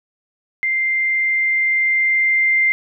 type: tone with level ramp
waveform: sine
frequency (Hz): 2093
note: C7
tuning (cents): 0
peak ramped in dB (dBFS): -16 to -12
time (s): 0.63-2.72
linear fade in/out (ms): 0
effects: none